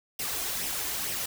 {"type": "noise with flanger", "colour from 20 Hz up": "white", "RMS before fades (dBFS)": -32, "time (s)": [0.19, 1.26], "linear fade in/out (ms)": 5, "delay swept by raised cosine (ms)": [0.34, 2.84], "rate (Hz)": 2.2, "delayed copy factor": 0.5, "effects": []}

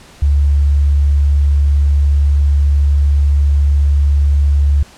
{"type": "tone", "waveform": "sine", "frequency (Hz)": 71.5, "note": "D2", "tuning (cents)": -46, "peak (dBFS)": -8, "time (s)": [0.22, 4.83], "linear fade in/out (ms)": 5, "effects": ["pink hiss -41 dBFS RMS until 4.97 s", "low-pass 9000 Hz 12 dB/octave"]}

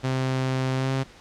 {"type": "tone with pitch glide", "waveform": "sawtooth", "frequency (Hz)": [130.81, 133.33], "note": ["C3", "C3"], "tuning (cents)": [0, 33], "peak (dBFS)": -19, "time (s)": [0.03, 1.04], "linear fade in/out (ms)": 20, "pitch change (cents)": 33, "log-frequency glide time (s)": [0.75, 0.91], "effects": ["pink hiss -49 dBFS RMS until 1.2 s", "low-pass 6000 Hz 12 dB/octave"]}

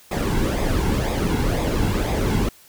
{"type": "noise with flanger", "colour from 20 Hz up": "brown", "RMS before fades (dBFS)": -21, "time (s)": [0.11, 2.49], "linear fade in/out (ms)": 5, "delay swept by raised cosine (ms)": [0.68, 1.68], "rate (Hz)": 2, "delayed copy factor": -0.6, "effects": ["white hiss -50 dBFS RMS until 2.68 s"]}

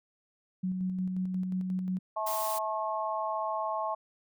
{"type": "tone with tremolo", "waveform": "sine", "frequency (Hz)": 185, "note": "F#3", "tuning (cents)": 0, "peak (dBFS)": -28, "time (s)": [0.63, 1.99], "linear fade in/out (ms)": 10, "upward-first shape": "square", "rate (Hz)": 5.6, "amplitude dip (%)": 30}
{"type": "harmonic tone", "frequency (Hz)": 216.6, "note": "A3", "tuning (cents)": -27, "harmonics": [3, 4, 5], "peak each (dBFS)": [-34, -34, -34], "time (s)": [2.16, 3.95], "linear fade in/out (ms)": 10}
{"type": "noise", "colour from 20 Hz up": "blue", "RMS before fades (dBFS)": -37, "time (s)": [2.26, 2.59], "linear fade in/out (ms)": 10}
{"effects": []}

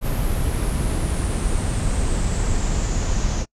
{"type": "noise with low-pass filter sweep", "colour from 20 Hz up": "brown", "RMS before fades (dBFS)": -21, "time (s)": [0.01, 3.46], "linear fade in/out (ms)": 50, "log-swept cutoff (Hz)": [12000, 6400], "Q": 6.6, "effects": ["noise-tail reverb RT60 0.1 s tail -26 dB re dry"]}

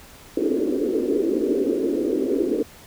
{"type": "band-pass noise", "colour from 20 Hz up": "pink", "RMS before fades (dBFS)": -22, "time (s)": [0.37, 2.63], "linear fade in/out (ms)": 2, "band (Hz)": [270, 460], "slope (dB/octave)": 48, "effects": ["pink hiss -46 dBFS RMS until 2.86 s"]}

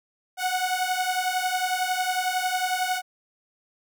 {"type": "beating tone pair", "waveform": "sawtooth", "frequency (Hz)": [732, 743], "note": ["F#5", "F#5"], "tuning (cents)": [-19, 7], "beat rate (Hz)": 11, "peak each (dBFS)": -23, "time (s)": [0.37, 3.02], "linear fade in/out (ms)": 50, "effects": []}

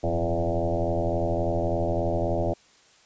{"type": "tone with frequency modulation", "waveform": "sine", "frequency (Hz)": 340, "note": "F4", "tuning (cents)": -46, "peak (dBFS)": -22, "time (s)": [0.03, 2.54], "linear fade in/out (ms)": 10, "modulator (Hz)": 83.5, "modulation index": 4.4, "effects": ["white hiss -57 dBFS RMS until 3.05 s", "resampled to 16000 Hz"]}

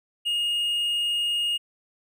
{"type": "tone", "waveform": "triangle", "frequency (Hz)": 2854, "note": "F7", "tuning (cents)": 37, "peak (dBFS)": -21, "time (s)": [0.25, 1.58], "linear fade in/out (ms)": 20, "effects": []}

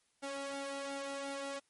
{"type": "tone with flanger", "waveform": "sawtooth", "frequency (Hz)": 277.2, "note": "C#4", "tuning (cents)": 0, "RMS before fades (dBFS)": -41, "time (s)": [0.22, 1.6], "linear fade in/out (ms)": 20, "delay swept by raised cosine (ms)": [1.4, 2.1], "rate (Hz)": 2.8, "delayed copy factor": 0.75, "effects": ["white hiss -75 dBFS RMS until 1.69 s", "MP3 48 kbps"]}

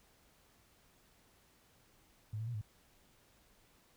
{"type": "tone with pitch steps", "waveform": "sine", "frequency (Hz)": [107, 111.9, 120.1, 105.8], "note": ["A2", "A2", "B2", "G#2"], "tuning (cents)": [-48, 30, -48, 33], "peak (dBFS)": -37, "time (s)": [2.33, 2.614], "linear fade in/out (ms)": 5, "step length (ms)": 71, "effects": ["pink hiss -68 dBFS RMS until 3.96 s"]}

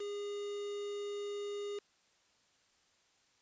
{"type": "tone with quantisation", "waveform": "triangle", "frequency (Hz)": 408.6, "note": "G#4", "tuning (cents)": -28, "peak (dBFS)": -36, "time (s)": [0, 1.79], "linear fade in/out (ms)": 5, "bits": 8, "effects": ["white hiss -71 dBFS RMS until 3.41 s", "resampled to 16000 Hz"]}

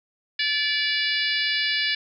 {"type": "harmonic tone with a mistuned harmonic", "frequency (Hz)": 579, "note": "D5", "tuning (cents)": -25, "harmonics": [3, 4, 5, 6, 7, 8, 9], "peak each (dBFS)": [-27, -28, -29, -30, -30, -31, -32], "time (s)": [0.39, 1.95], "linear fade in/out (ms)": 5, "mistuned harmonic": 9, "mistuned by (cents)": -51, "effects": []}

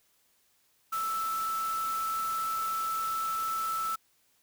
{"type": "tone in noise", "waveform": "sine", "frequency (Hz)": 1318.5, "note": "E6", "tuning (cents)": 0, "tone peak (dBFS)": -29, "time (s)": [0.92, 3.96], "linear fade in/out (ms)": 10, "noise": "white", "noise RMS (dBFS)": -42, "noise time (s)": [0.92, 3.96], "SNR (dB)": 10, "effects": ["white hiss -69 dBFS RMS until 4.42 s"]}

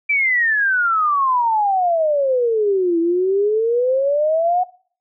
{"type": "exponential two-way sweep", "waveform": "sine", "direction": "down then up", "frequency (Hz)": [2349, 329.6, 739], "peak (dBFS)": -14, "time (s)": [0.09, 4.64], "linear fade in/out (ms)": 10, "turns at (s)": 2.99, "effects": ["noise-tail reverb RT60 0.5 s tail -21 dB re dry"]}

